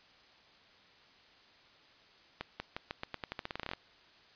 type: accelerating click train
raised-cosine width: 0.3 ms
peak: -21 dBFS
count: 18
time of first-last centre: 2.41-3.735 s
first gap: 190 ms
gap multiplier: 0.87
effects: white hiss -61 dBFS RMS until 4.35 s + resampled to 11025 Hz